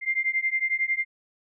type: beating tone pair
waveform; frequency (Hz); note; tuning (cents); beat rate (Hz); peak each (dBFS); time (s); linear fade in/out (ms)
sine; 2093 / 2104; C7 / C7; 0 / +9; 11; -26; 0.01-1.05; 50
effects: none